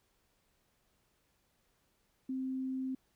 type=tone; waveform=sine; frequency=261.6 Hz; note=C4; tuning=in tune; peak=-34 dBFS; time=2.29-2.95 s; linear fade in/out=5 ms; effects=pink hiss -75 dBFS RMS until 3.15 s